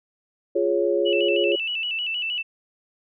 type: chord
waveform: sine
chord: Db major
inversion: first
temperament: equal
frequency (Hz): 349.2 / 415.3 / 554.4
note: F4 / Ab4 / Db5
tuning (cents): 0 / 0 / 0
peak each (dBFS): -23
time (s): 0.55-1.56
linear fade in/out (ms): 10
type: tone with vibrato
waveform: sine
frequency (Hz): 2794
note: F7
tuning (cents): 0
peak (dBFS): -24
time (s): 1.05-2.43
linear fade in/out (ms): 20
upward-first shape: square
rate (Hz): 6.4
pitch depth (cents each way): 85
effects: none